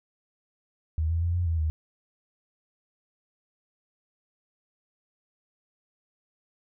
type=tone with pitch steps; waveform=sine; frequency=79.1 / 83.2 / 85.7 / 88.2 / 82.3 / 78.3 Hz; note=D#2 / E2 / F2 / F2 / E2 / D#2; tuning=+29 / +17 / -32 / +18 / -2 / +11 cents; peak=-23 dBFS; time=0.98-1.7 s; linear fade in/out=0 ms; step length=120 ms; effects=none